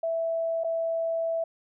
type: tone with dropouts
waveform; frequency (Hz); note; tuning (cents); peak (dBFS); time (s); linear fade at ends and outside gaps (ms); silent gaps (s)
sine; 659.3; E5; 0; -25; 0.03-1.44; 5; 0.637-0.644
effects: none